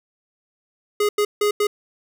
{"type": "tone bursts at uneven times", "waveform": "square", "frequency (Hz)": 415.3, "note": "G#4", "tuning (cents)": 0, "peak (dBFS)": -17, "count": 4, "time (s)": [[1, 1.09], [1.18, 1.25], [1.41, 1.51], [1.6, 1.67]], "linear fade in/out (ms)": 5, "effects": []}